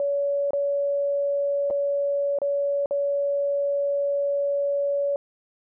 sine tone with dropouts, 566 Hz, C#5, 36 cents sharp, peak -21 dBFS, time 0-5.16 s, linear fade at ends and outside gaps 1 ms, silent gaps 0.507-0.533 / 1.702-1.708 / 2.387-2.417 / 2.859-2.909 s, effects none

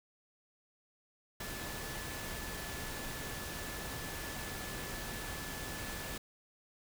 sine tone in noise, 1733 Hz, A6, 27 cents flat, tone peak -49 dBFS, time 1.4-6.18 s, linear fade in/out 5 ms, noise pink, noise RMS -42 dBFS, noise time 1.4-6.18 s, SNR -10 dB, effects none

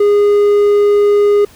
triangle tone, 410.8 Hz, G#4, 19 cents flat, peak -5 dBFS, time 0-1.45 s, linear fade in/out 5 ms, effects pink hiss -43 dBFS RMS until 1.55 s

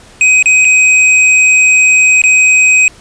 square tone with dropouts, 2518 Hz, D#7, 20 cents sharp, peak -5 dBFS, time 0.21-2.88 s, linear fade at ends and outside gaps 1 ms, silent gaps 0.426-0.458 / 0.647-0.651 / 2.218-2.238 s, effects pink hiss -39 dBFS RMS until 3 s + resampled to 22050 Hz

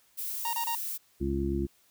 violet noise, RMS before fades -35 dBFS, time 0.17-0.98 s, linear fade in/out 20 ms
45% pulse tone bursts, 931 Hz, A#5, 2 cents flat, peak -30 dBFS, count 3, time 0.45-0.751 s, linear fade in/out 2 ms, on 81 ms, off 29 ms
harmonic tone, 68.8 Hz, C#2, 12 cents flat, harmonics 1 / 2 / 3 / 4 / 5, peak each -32 / -37 / -34 / -37 / -31 dBFS, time 1.2-1.67 s, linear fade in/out 20 ms
effects white hiss -65 dBFS RMS until 1.9 s

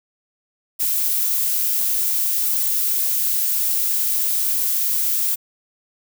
violet noise, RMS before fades -20 dBFS, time 0.79-5.36 s, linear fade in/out 20 ms, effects none

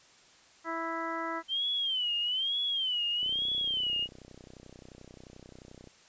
harmonic tone, 329.6 Hz, E4, in tune, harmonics 1 / 2 / 3 / 4 / 5 / 6, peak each -39 / -40 / -38 / -37 / -43 / -42 dBFS, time 0.64-1.43 s, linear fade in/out 50 ms
sine tone with vibrato, 3096 Hz, G7, 22 cents flat, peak -28 dBFS, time 1.48-4.08 s, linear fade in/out 50 ms, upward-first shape sine, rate 1.1 Hz, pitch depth 150 cents each way
click train, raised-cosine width 2 ms, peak -36 dBFS, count 84, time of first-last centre 3.23-5.873 s, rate 31.4 Hz
effects white hiss -59 dBFS RMS until 6.08 s + resampled to 16000 Hz

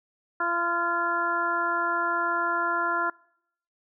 harmonic tone with a mistuned harmonic, 342.3 Hz, F4, 35 cents flat, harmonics 1 / 2 / 3 / 4 / 5, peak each -35 / -33 / -29 / -26 / -34 dBFS, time 0.4-3.1 s, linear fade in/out 5 ms, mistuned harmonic 4, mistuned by +21 cents, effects noise-tail reverb RT60 0.7 s tail -24 dB re dry

